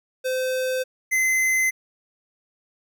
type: tone pair in turn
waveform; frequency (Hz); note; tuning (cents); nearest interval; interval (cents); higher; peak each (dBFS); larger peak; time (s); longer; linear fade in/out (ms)
square; 515 / 2053; C5 / C7; -28 / -33; 2 octaves; 2395; second; -23 / -19; second; 0.24-0.84 / 1.11-1.71; neither; 20
effects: none